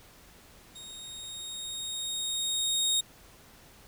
25% pulse tone with level ramp, 3729 Hz, A#7, in tune, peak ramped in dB -40 to -20 dBFS, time 0.75-3.01 s, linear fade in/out 10 ms, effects pink hiss -55 dBFS RMS until 3.87 s

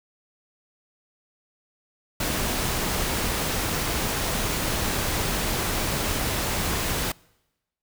pink noise, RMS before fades -26 dBFS, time 2.2-7.12 s, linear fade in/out 5 ms, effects noise-tail reverb RT60 1.0 s tail -26 dB re dry

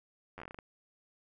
slowing click train, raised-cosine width 0.5 ms, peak -30 dBFS, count 10, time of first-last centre 0.38-0.588 s, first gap 10 ms, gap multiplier 1.2, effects none

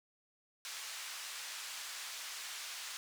white band-pass noise, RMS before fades -45 dBFS, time 0.65-2.97 s, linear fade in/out 0 ms, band 1100 to 6700 Hz, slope 12 dB/octave, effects none

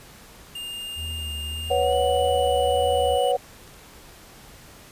square tone with pitch glide, 2814 to 2952 Hz, F7 to F#7, +12 to -5 cents, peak -32 dBFS, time 0.55-3.32 s, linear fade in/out 5 ms, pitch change +83 cents, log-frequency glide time 1.81-1.95 s
triangle tone with vibrato, 77.78 Hz, D#2, in tune, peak -29 dBFS, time 0.95-3.19 s, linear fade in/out 50 ms, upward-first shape sine, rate 1.7 Hz, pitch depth 71 cents each way
clicks, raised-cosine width 0.2 ms, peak -32 dBFS, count 8, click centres 1.467 / 1.716 / 1.926 / 3.239 / 3.677 / 3.793 / 3.936 / 4.093 s
sine chord, B suspended second, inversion none, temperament equal, 493.9 / 554.4 / 740 Hz, B4 / C#5 / F#5, 0 / 0 / 0 cents, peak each -23 dBFS, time 1.7-3.37 s, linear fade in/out 10 ms
effects pink hiss -47 dBFS RMS until 4.91 s + resampled to 32000 Hz

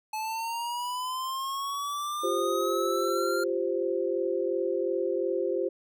square linear sweep, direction up, 861 to 1400 Hz, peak -31 dBFS, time 0.13-3.44 s, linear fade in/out 5 ms
sine chord, F suspended second, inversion none, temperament equal, 349.2 / 392 / 523.3 Hz, F4 / G4 / C5, 0 / 0 / 0 cents, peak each -30 dBFS, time 2.23-5.69 s, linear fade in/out 10 ms
effects none

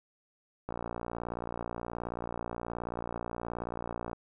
click train, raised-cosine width 1 ms, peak -22 dBFS, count 203, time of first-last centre 0.69-4.131 s, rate 58.7 Hz, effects none

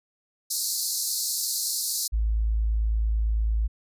pink high-pass noise, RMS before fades -27 dBFS, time 0.5-2.08 s, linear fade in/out 10 ms, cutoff 4100 Hz, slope 96 dB/octave
sine tone, 54.5 Hz, A1, 16 cents flat, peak -21 dBFS, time 2.12-3.68 s, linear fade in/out 20 ms
effects resampled to 32000 Hz

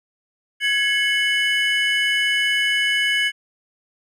triangle tone cluster, 1671 / 2185 / 2984 Hz, G#6 / C#7 / F#7, +10 / -26 / +14 cents, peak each -20 dBFS, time 0.6-3.32 s, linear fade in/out 50 ms, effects none

